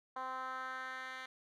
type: tone with band-pass filter sweep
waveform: 10% pulse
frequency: 259.3 Hz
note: C4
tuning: 15 cents flat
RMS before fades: -43 dBFS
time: 0.16-1.26 s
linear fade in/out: 5 ms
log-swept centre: 980 to 2300 Hz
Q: 2.3
effects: none